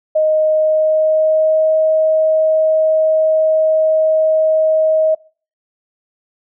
sine tone with pitch glide, 622.3 to 630.6 Hz, D#5 to D#5, 0 to +23 cents, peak -10 dBFS, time 0.15-5.15 s, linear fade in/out 10 ms, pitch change +23 cents, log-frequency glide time 0.55-1.74 s, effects noise-tail reverb RT60 0.4 s tail -23 dB re dry

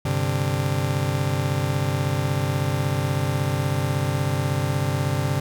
40% pulse chord, G suspended fourth, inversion none, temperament just, 98 / 130.67 / 147 Hz, G2 / C3 / D3, 0 / -2 / +2 cents, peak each -26 / -24 / -25 dBFS, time 0.05-5.4 s, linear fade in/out 5 ms, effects none

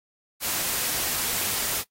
white noise, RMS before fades -27 dBFS, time 0.4-1.84 s, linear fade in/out 50 ms, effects noise-tail reverb RT60 0.1 s tail -19 dB re dry + AAC 48 kbps

